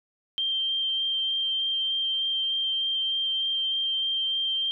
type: tone with vibrato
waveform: sine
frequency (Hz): 3158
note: G7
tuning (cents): +12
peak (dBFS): -24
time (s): 0.38-4.71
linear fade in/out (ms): 0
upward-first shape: sine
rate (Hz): 3.3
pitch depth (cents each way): 8
effects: none